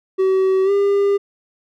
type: tone with pitch glide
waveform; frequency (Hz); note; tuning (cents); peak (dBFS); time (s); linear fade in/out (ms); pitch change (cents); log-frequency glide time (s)
triangle; 380 to 400.7; F#4 to G4; +46 to +38; -11; 0.18-1.18; 20; +92; 0.64-0.71
effects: none